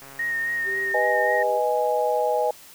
click train, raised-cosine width 0.5 ms, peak -30 dBFS, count 124, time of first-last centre 0.02-0.918 s, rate 137 Hz
sine tone with vibrato, 1854 Hz, A#6, 10 cents flat, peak -23 dBFS, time 0.19-1.43 s, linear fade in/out 5 ms, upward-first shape sine, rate 3.7 Hz, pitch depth 24 cents each way
sine tone with pitch glide, 390.1 to 399.2 Hz, G4 to G4, -8 to +32 cents, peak -32 dBFS, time 0.64-1.61 s, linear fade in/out 50 ms, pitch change +40 cents, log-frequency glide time 0.88-1.49 s
sine chord, G# minor, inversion first, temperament equal, 493.9 / 622.3 / 830.6 Hz, B4 / D#5 / G#5, 0 / 0 / 0 cents, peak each -24 dBFS, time 0.94-2.51 s, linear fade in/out 5 ms
effects white hiss -47 dBFS RMS until 2.74 s

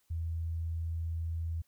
sine tone, 82.41 Hz, E2, in tune, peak -32 dBFS, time 0.1-1.62 s, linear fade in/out 10 ms, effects white hiss -73 dBFS RMS until 1.67 s

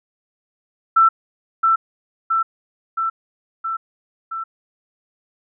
sine tone with echo, 1334 Hz, E6, 20 cents sharp, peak -9 dBFS, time 0.96-1.09 s, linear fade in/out 10 ms, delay 670 ms, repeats 5, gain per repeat -3 dB, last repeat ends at 4.44 s, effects none

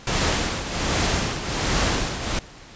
pink noise with tremolo, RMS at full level -20 dBFS, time 0.07-2.39 s, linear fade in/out 2 ms, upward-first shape triangle, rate 1.3 Hz, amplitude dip 70%, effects pink hiss -44 dBFS RMS until 2.75 s + resampled to 16000 Hz

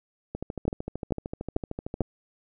two click trains, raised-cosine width 2 ms, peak -19 / -11 dBFS, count 23 / 4, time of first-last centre 0.35-2.017 / 0.68-2.007 s, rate 13.2 / 2.26 Hz, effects none

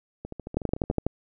two click trains, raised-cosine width 2 ms, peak -10 / -22 dBFS, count 7 / 10, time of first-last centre 0.57-1.066 / 0.25-0.912 s, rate 12.1 / 13.6 Hz, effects none

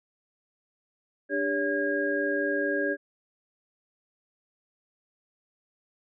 sine tone cluster, 294.9 / 399.2 / 566 / 1631 Hz, D4 / G4 / C#5 / G#6, +7 / +32 / +36 / -32 cents, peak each -31 / -31 / -30 / -29 dBFS, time 1.29-2.97 s, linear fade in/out 50 ms, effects none

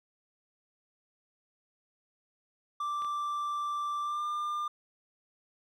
triangle tone with pitch glide, 1174.7 to 1200.1 Hz, D6 to D6, 0 to +37 cents, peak -29 dBFS, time 2.8-4.68 s, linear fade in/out 5 ms, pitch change +37 cents, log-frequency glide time 4.02-4.25 s
clicks, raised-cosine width 0.3 ms, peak -34 dBFS, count 2, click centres 3.021 / 3.047 s
effects none

